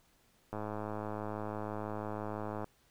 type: click train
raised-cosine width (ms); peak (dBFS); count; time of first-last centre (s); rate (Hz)
1; -25; 225; 0.53-2.643; 106
effects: pink hiss -69 dBFS RMS until 2.9 s